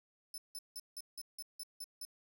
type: tone bursts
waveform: 20% pulse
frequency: 5274 Hz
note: E8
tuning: in tune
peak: -37 dBFS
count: 9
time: 0.34-2.051 s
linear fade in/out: 2 ms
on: 39 ms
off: 170 ms
effects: none